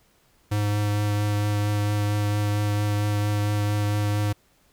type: tone with vibrato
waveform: square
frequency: 103.83 Hz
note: G#2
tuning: in tune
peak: -22 dBFS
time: 0.51-4.33 s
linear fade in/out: 10 ms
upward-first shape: triangle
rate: 4.4 Hz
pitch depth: 13 cents each way
effects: pink hiss -62 dBFS RMS until 4.72 s